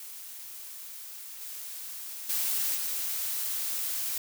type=noise with level steps; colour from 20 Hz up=blue; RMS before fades=-43 / -40 / -29 / -32 dBFS; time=0-4.18 s; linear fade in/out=2 ms; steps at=1.41 / 2.29 / 2.75 s; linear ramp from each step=5 ms; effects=none